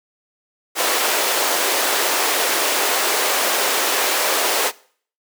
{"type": "high-pass noise", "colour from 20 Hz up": "pink", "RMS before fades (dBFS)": -19, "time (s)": [0.75, 4.72], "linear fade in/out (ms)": 50, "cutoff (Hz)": 400, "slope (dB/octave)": 24, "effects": ["noise-tail reverb RT60 0.5 s tail -21 dB re dry"]}